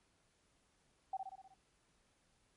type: tone with echo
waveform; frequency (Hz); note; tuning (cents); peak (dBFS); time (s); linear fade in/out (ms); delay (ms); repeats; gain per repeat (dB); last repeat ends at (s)
sine; 768; G5; -36; -36; 1.13-1.17; 5; 62; 6; -4; 1.542
effects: pink hiss -75 dBFS RMS until 2.56 s + MP3 48 kbps